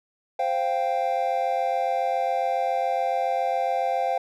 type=chord; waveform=triangle; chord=C suspended fourth; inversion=none; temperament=just; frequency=523.3 / 697.7 / 784.9 Hz; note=C5 / F5 / G5; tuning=0 / -2 / +2 cents; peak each=-26 / -24 / -24 dBFS; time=0.39-4.18 s; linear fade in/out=5 ms; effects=none